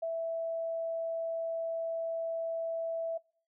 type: tone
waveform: sine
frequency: 659.3 Hz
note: E5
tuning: in tune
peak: -31 dBFS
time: 0.02-3.18 s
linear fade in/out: 10 ms
effects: noise-tail reverb RT60 0.5 s tail -26 dB re dry